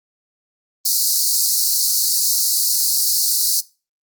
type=high-pass noise; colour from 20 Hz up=pink; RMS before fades=-17 dBFS; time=0.85-3.61 s; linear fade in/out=10 ms; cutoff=4200 Hz; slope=96 dB/octave; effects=noise-tail reverb RT60 0.3 s tail -20 dB re dry + Opus 24 kbps